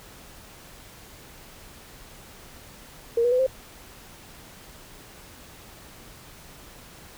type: tone with pitch steps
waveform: sine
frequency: 466.2 / 484.9 / 504.3 / 524.5 Hz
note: A#4 / B4 / B4 / C5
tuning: 0 / -32 / +36 / +4 cents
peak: -18 dBFS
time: 3.17-3.466 s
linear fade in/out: 5 ms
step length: 74 ms
effects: pink hiss -47 dBFS RMS until 7.17 s